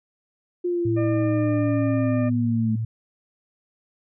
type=linear sweep; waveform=sine; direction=down; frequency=356.1 to 216.9 Hz; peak=-21 dBFS; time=0.64-2.76 s; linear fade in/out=10 ms
type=tone with vibrato; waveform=sine; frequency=112.9 Hz; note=A2; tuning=45 cents sharp; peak=-23 dBFS; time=0.85-2.85 s; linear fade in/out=5 ms; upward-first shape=triangle; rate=0.87 Hz; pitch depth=13 cents each way
type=harmonic tone; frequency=601 Hz; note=D5; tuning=40 cents sharp; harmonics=1 / 2 / 3 / 4; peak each=-27 / -38 / -41 / -43 dBFS; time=0.96-2.3 s; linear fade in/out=20 ms
effects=none